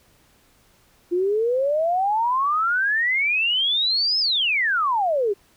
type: exponential two-way sweep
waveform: sine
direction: up then down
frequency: 342.8 to 5274 to 383.1 Hz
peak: -18 dBFS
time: 1.11-5.34 s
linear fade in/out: 20 ms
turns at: 4.19 s
effects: pink hiss -58 dBFS RMS until 5.56 s